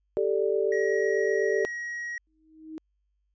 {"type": "chord", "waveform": "sine", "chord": "G suspended second", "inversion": "none", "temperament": "equal", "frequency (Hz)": [392, 440, 587.3], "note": ["G4", "A4", "D5"], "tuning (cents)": [0, 0, 0], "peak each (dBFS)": [-26, -26, -30], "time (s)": [0.17, 1.65], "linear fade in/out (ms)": 0}
{"type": "tone", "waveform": "triangle", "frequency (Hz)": 1900, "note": "A#6", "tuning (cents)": 33, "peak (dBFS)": -30, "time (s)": [0.72, 2.18], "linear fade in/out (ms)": 2}
{"type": "tone with exponential growth", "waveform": "sine", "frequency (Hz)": 315.2, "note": "D#4", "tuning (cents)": 23, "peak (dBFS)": -33, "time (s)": [2.27, 2.78], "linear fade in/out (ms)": 0, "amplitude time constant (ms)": 110}
{"effects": ["added 50 Hz sine -70 dBFS peak until 3.34 s", "resampled to 16000 Hz"]}